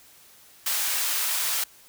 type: high-pass noise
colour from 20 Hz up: white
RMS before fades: -26 dBFS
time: 0.66-1.64 s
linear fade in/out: 5 ms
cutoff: 870 Hz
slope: 12 dB/octave
effects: white hiss -53 dBFS RMS until 1.88 s